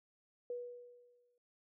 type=tone with exponential decay; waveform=sine; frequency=486.6 Hz; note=B4; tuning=26 cents flat; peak=-37 dBFS; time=0.5-1.38 s; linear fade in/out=2 ms; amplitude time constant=190 ms; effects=none